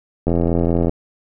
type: click train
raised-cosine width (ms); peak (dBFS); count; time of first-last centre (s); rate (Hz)
2; -5; 54; 0.27-0.894; 84.9
effects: none